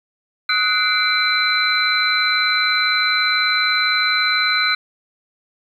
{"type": "tone cluster", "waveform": "sine", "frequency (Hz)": [1268, 1482, 2083, 2319, 4032], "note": ["D#6", "F#6", "C7", "D7", "B7"], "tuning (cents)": [32, 2, -8, -22, 35], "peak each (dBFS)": [-23, -20, -25, -23, -19], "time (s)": [0.49, 4.75], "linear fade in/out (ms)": 5, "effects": ["8-bit"]}